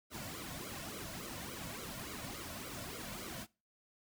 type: noise with flanger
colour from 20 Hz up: pink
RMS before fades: -45 dBFS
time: 0.1-3.47 s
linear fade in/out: 50 ms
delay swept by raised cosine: 1.1 to 2.5 ms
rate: 3.5 Hz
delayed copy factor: -0.85
effects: noise-tail reverb RT60 0.3 s tail -22 dB re dry